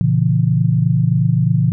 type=chord; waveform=sine; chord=A# diminished; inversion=none; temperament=just; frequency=116.54 / 139.85 / 167.82 Hz; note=A#2 / C#3 / E3; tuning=0 / +16 / +31 cents; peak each=-16 / -16 / -16 dBFS; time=0.01-1.72 s; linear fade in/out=0 ms; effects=none